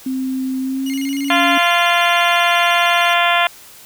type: tone with pitch glide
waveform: sine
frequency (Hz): 261.6 to 278.8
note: C4 to C#4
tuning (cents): 0 to +10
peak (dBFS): -18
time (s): 0.06-1.58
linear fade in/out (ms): 5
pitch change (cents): +110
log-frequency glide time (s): 0.6-1.23
type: tone with vibrato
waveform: sawtooth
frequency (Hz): 2489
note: D#7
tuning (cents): 0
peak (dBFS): -25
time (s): 0.86-3.14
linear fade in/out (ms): 5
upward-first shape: square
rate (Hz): 13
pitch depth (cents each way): 270
type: harmonic tone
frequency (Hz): 346.3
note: F4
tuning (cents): -15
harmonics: 2 / 3 / 4 / 5 / 6 / 7 / 8 / 9 / 10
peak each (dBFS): -17 / -19 / -20 / -21 / -22 / -22 / -23 / -24 / -24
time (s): 1.3-3.47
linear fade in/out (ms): 2
effects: white hiss -41 dBFS RMS until 3.85 s